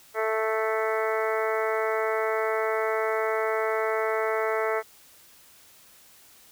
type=harmonic tone; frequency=220 Hz; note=A3; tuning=in tune; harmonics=2 / 3 / 4 / 5 / 6 / 7 / 8 / 9 / 10; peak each=-27 / -30 / -34 / -36 / -32 / -39 / -39 / -35 / -39 dBFS; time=0.14-4.83 s; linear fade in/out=50 ms; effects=white hiss -54 dBFS RMS until 6.51 s